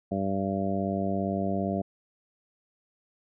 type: harmonic tone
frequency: 97.5 Hz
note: G2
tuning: 9 cents flat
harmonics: 1 / 2 / 3 / 4 / 5 / 6 / 7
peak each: -36 / -29 / -35 / -36 / -40 / -35 / -33 dBFS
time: 0.11-1.82 s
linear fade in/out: 10 ms
effects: none